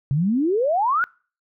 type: exponential sweep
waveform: sine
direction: up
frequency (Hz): 130.81 to 1502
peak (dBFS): -17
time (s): 0.11-1.04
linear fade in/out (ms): 0
effects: noise-tail reverb RT60 0.4 s tail -26 dB re dry